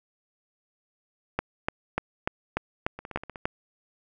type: two click trains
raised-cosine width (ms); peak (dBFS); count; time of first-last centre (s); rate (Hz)
0.5; -10 / -23; 8 / 7; 1.39-3.455 / 2.99-3.358; 3.39 / 16.3
effects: none